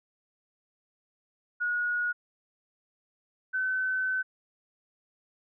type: tone pair in turn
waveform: sine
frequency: 1450 / 1520.3 Hz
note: F#6 / F#6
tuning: -35 / +47 cents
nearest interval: minor second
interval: 82 cents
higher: second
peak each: -26 dBFS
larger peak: neither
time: 1.6-2.13 / 3.53-4.23 s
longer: second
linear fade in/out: 20 ms
effects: none